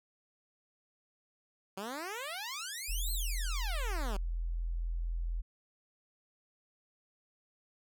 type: exponential two-way sweep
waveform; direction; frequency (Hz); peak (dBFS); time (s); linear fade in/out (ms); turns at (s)
10% pulse; up then down; 185 to 4298 to 185; -30; 1.77-4.17; 5; 3.12
type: tone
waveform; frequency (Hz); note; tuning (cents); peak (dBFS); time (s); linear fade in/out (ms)
sine; 42.1; E1; +37; -32; 2.88-5.42; 20
effects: none